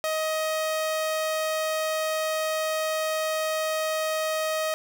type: tone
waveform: sawtooth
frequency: 629 Hz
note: D#5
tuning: 19 cents sharp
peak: -21 dBFS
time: 0.04-4.74 s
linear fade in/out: 0 ms
effects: none